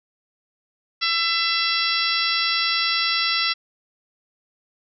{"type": "harmonic tone", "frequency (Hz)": 670, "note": "E5", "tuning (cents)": 28, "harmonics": [2, 3, 4, 5, 6, 7, 8], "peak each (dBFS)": [-27, -27, -27, -27, -27, -27, -27], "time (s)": [1.01, 3.54], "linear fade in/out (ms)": 20, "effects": []}